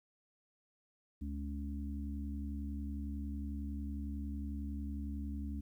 harmonic tone, 71 Hz, C#2, 42 cents sharp, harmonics 1 / 3 / 4, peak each -39 / -44 / -46 dBFS, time 1.21-5.61 s, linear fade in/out 10 ms, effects 12-bit

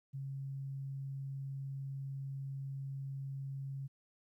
sine tone, 136.6 Hz, C#3, 25 cents flat, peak -39 dBFS, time 0.13-3.88 s, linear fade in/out 20 ms, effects 13-bit

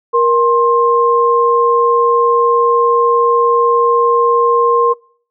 sine tone pair together, 471.4 / 1058.3 Hz, A#4 / C6, +19 / +19 cents, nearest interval octave + major second, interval 1400 cents, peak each -11 dBFS, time 0.13-4.94 s, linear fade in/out 20 ms, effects noise-tail reverb RT60 0.5 s tail -24 dB re dry

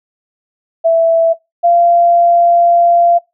sine tone pair in turn, 661 / 689.5 Hz, E5 / F5, +5 / -22 cents, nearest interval minor second, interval 73 cents, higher second, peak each -6 dBFS, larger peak neither, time 0.84-1.34 / 1.63-3.19 s, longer second, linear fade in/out 20 ms, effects noise-tail reverb RT60 0.2 s tail -22 dB re dry

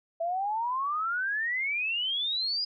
sine exponential sweep, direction up, 655 to 4978 Hz, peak -27 dBFS, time 0.2-2.65 s, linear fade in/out 10 ms, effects none

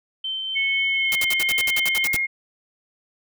sine tone with tremolo, 3098 Hz, G7, 21 cents flat, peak -24 dBFS, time 0.24-2.05 s, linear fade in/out 5 ms, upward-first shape triangle, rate 4 Hz, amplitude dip 25%
sine tone with pitch glide, 2200 to 2142 Hz, C#7 to C7, -14 to +40 cents, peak -20 dBFS, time 0.55-2.27 s, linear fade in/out 20 ms, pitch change -46 cents, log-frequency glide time 0.87-1.22 s
white noise bursts, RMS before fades -26 dBFS, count 12, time 1.12-2.164 s, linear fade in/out 0 ms, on 32 ms, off 60 ms
click, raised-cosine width 3 ms, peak -19 dBFS, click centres 2.144 s
effects none

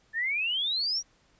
sine exponential sweep, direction up, 1743 to 5860 Hz, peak -26 dBFS, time 0.13-1.03 s, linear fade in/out 50 ms, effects pink hiss -65 dBFS RMS until 1.39 s + resampled to 16000 Hz

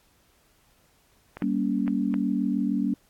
clicks, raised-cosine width 0.5 ms, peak -22 dBFS, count 4, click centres 1.37 / 1.422 / 1.879 / 2.141 s
sine chord, G diminished, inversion none, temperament just, 196 / 235.2 / 282.2 Hz, G3 / Bb3 / Db4, 0 / +16 / +31 cents, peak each -27 dBFS, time 1.42-2.94 s, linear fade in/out 2 ms
effects pink hiss -63 dBFS RMS until 3.09 s + AAC 64 kbps

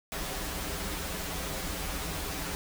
pink noise with comb filter, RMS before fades -35 dBFS, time 0.12-2.55 s, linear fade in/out 0 ms, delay 8.5 ms, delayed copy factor -0.9, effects none

